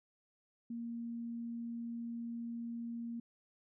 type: tone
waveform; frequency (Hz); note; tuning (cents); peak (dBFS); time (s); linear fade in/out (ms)
sine; 233.7; A#3; +5; -39; 0.7-3.2; 5
effects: none